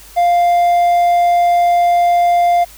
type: tone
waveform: triangle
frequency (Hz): 698.5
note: F5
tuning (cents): 0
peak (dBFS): -7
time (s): 0.16-2.65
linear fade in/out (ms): 20
effects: added 50 Hz sine -42 dBFS peak until 2.77 s + white hiss -40 dBFS RMS until 2.77 s